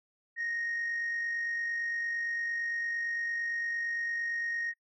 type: tone with amplitude modulation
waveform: sine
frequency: 1864.7 Hz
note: A#6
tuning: in tune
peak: -28 dBFS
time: 0.36-4.74 s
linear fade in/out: 50 ms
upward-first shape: sine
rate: 48.8 Hz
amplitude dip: 35%
effects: noise-tail reverb RT60 0.1 s tail -24 dB re dry + tanh soft clip ceiling -28 dBFS